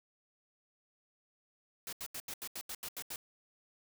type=noise bursts; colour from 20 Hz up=white; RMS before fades=-42 dBFS; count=10; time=1.87-3.16 s; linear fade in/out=2 ms; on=57 ms; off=80 ms; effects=none